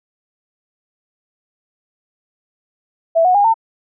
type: tone with pitch steps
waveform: sine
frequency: 660 / 732.3 / 812.6 / 901.6 Hz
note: E5 / F#5 / G#5 / A5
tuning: +2 / -18 / -38 / +42 cents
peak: -9 dBFS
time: 3.15-3.542 s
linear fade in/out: 20 ms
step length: 98 ms
effects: none